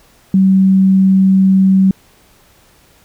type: tone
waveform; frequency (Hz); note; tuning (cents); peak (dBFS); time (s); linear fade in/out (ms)
sine; 191; G3; -45; -6; 0.34-1.91; 2
effects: pink hiss -49 dBFS RMS until 3.04 s